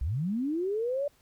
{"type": "linear sweep", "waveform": "sine", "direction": "up", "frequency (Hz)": [53.8, 587.3], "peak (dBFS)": -27, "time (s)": [0.01, 1.08], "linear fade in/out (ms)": 5, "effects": ["pink hiss -65 dBFS RMS until 1.21 s"]}